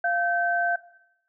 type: tone pair together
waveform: sine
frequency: 695.8 / 1545 Hz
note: F5 / G6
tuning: -7 / -26 cents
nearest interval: octave + major second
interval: 1381 cents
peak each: -24 dBFS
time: 0.04-0.76 s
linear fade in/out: 5 ms
effects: noise-tail reverb RT60 0.8 s tail -18 dB re dry